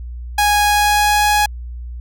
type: tone with pitch glide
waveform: sawtooth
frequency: 828 to 834.2 Hz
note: G#5 to G#5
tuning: -5 to +7 cents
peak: -8 dBFS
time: 0.38-1.46 s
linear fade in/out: 5 ms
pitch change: +12 cents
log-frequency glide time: 0.64-1.24 s
effects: added 60 Hz sine -26 dBFS peak until 2 s